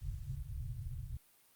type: low-pass noise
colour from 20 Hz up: white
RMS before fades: -42 dBFS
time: 0.01-1.17 s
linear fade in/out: 5 ms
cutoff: 140 Hz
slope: 96 dB/octave
effects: white hiss -67 dBFS RMS until 1.55 s + Opus 48 kbps